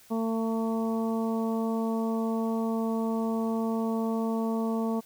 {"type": "harmonic tone", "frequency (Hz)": 225.1, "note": "A3", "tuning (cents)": 40, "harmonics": [1, 2, 3, 4, 5], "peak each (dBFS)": [-27, -33, -37, -39, -41], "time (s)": [0.1, 5.01], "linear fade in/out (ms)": 20, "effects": ["white hiss -56 dBFS RMS until 5.05 s"]}